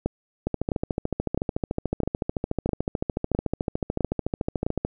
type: two click trains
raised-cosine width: 2 ms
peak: -10 / -11 dBFS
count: 8 / 61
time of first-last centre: 0.06-4.665 / 0.47-4.85 s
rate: 1.52 / 13.7 Hz
effects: none